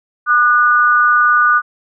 sine tone pair together, 1207 / 1468.8 Hz, D6 / F#6, +47 / -13 cents, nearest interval minor third, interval 340 cents, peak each -11 dBFS, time 0.26-1.62 s, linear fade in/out 50 ms, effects none

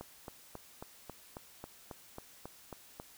click train, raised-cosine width 1 ms, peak -29 dBFS, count 12, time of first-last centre 0.01-2.999 s, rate 3.68 Hz, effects white hiss -58 dBFS RMS until 3.17 s

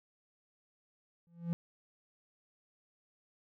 triangle tone with exponential growth, 170 Hz, F3, 46 cents flat, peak -26 dBFS, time 1.27-1.53 s, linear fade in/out 0 ms, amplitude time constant 55 ms, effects none

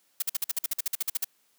blue noise bursts, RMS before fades -27 dBFS, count 15, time 0.2-1.245 s, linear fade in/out 5 ms, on 23 ms, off 50 ms, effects white hiss -68 dBFS RMS until 1.58 s + high-pass 150 Hz 12 dB/octave

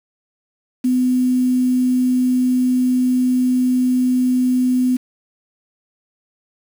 sine tone with quantisation, 252.3 Hz, B3, 37 cents sharp, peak -13 dBFS, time 0.84-4.97 s, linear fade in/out 10 ms, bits 6, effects none

